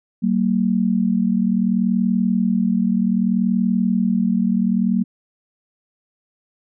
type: tone pair together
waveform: sine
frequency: 189.66 / 230.3 Hz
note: F#3 / A#3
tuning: +43 / -21 cents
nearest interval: minor third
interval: 336 cents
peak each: -18 dBFS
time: 0.22-5.04 s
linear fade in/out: 20 ms
effects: none